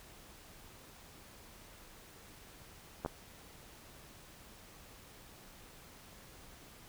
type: clicks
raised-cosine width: 1 ms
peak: -22 dBFS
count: 2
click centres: 3.049 / 3.061 s
effects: pink hiss -56 dBFS RMS until 6.88 s